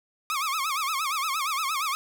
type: tone with vibrato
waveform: sawtooth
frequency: 1181 Hz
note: D6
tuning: 9 cents sharp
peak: -22 dBFS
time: 0.3-1.95 s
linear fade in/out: 0 ms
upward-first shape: sine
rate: 8.6 Hz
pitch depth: 180 cents each way
effects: none